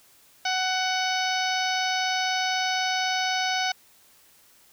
harmonic tone, 746 Hz, F#5, 14 cents sharp, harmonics 1 / 2 / 3 / 4 / 5 / 6 / 7 / 8, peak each -27 / -30 / -32 / -33 / -34 / -35 / -35 / -36 dBFS, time 0.45-3.72 s, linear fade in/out 5 ms, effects white hiss -57 dBFS RMS until 4.72 s

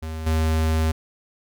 square tone with level steps, 79.6 Hz, D#2, 40 cents sharp, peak -29 / -19 dBFS, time 0.02-0.92 s, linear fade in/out 10 ms, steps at 0.26 s, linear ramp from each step 10 ms, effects none

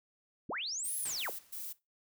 sine linear two-way sweep, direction up then down, 103.5 to 11350 to 268.9 Hz, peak -35 dBFS, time 0.49-1.3 s, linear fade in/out 5 ms, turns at 0.98 s
violet noise bursts, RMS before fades -42 dBFS, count 3, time 0.84-1.73 s, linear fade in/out 10 ms, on 210 ms, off 130 ms
white noise with exponential decay, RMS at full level -41 dBFS, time 1.05-1.79 s, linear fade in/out 5 ms, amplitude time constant 160 ms
effects noise-tail reverb RT60 0.2 s tail -19 dB re dry

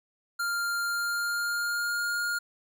square tone with pitch glide, 1396.9 to 1418 Hz, F6 to F6, 0 to +26 cents, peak -28 dBFS, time 0.39-2.39 s, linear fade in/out 10 ms, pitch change +26 cents, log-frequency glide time 0.84-2.07 s, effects none

